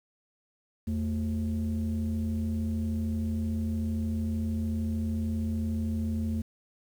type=tone pair together; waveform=sine; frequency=83.9 / 221.7 Hz; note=E2 / A3; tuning=+31 / +13 cents; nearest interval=octave + perfect fourth; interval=1682 cents; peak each=-28 dBFS; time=0.87-6.42 s; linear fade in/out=10 ms; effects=tanh soft clip ceiling -24 dBFS + 9-bit